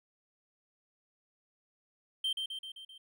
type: tone with echo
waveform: triangle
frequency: 3136 Hz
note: G7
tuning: in tune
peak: -28 dBFS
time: 2.24-2.33 s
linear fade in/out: 5 ms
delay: 130 ms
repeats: 5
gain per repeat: -4 dB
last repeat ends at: 2.98 s
effects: none